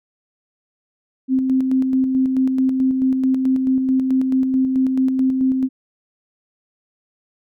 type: tone with tremolo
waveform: sine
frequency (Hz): 261.6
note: C4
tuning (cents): 0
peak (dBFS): -13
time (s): 1.28-5.69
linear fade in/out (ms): 50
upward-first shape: square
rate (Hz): 4.6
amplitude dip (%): 35
effects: none